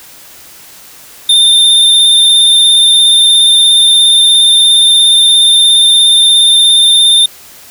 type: tone with vibrato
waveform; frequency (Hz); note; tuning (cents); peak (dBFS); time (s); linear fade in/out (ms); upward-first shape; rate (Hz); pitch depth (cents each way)
square; 3602; A7; +40; -4; 1.29-7.26; 5; sine; 17; 21
effects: white hiss -35 dBFS RMS until 7.7 s